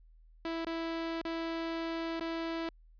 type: tone with dropouts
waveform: sawtooth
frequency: 329.6 Hz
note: E4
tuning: in tune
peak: -30 dBFS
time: 0.45-2.69 s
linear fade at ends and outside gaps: 2 ms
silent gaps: 0.648-0.667 / 1.215-1.251 / 2.197-2.208 s
effects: added 40 Hz sine -56 dBFS peak until 2.99 s + resampled to 11025 Hz